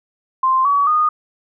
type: tone with pitch steps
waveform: sine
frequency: 1046.5 / 1134.6 / 1230.2 Hz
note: C6 / C#6 / D#6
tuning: 0 / +40 / -20 cents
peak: -12 dBFS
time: 0.43-1.09 s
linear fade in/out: 5 ms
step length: 220 ms
effects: none